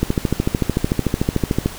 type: click train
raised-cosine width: 3 ms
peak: -3 dBFS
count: 23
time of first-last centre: 0.03-1.66 s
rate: 13.5 Hz
effects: pink hiss -34 dBFS RMS until 1.78 s